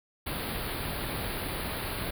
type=band-stop noise; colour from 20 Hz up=pink; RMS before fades=-34 dBFS; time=0.26-2.11 s; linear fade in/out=10 ms; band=4700 to 9400 Hz; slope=96 dB/octave; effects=none